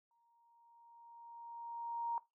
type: tone with exponential growth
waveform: sine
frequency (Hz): 935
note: A#5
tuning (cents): +5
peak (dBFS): -34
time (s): 0.11-2.18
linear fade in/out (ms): 1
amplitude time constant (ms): 450
effects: noise-tail reverb RT60 0.2 s tail -18 dB re dry